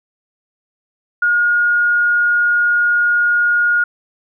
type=tone; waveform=sine; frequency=1432 Hz; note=F6; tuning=43 cents sharp; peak=-11 dBFS; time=1.22-3.84 s; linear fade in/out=5 ms; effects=none